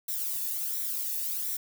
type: noise with flanger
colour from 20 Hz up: violet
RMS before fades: -32 dBFS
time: 0.08-1.57 s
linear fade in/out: 5 ms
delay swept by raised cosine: 0.52 to 1.14 ms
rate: 1.4 Hz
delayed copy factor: +0.65
effects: none